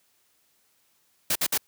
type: noise bursts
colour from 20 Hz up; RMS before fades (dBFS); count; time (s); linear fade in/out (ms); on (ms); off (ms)
white; -24; 3; 1.3-1.577; 5; 55; 56
effects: white hiss -67 dBFS RMS until 1.67 s + high-pass 60 Hz 12 dB/octave